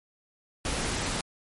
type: noise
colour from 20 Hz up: pink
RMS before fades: -30 dBFS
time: 0.65-1.21 s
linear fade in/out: 2 ms
effects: MP3 48 kbps